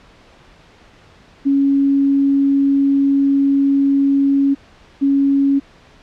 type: tone pair in turn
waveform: sine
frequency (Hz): 277.2 / 277.2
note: C#4 / C#4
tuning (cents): 0 / 0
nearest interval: unison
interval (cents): 0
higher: neither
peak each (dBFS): -11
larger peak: neither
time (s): 1.45-4.55 / 5.01-5.6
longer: first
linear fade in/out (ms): 20
effects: pink hiss -47 dBFS RMS until 6.02 s + low-pass 4000 Hz 12 dB/octave